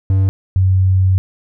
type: tone pair in turn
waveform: triangle / sine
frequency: 96 / 94.02 Hz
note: G2 / F#2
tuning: -36 / +28 cents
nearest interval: unison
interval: 36 cents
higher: first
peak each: -8 / -9 dBFS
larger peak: first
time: 0.1-0.29 / 0.56-1.18 s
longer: second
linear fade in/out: 0 ms
effects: none